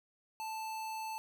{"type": "tone", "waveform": "square", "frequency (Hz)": 880, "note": "A5", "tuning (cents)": 0, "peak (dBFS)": -39, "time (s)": [0.4, 1.18], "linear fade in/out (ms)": 0, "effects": []}